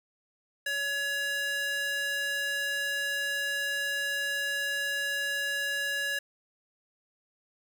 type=tone with high-pass filter; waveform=square; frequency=563 Hz; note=C#5; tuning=27 cents sharp; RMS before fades=-31 dBFS; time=0.66-6.19 s; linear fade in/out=5 ms; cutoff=1500 Hz; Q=2; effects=9-bit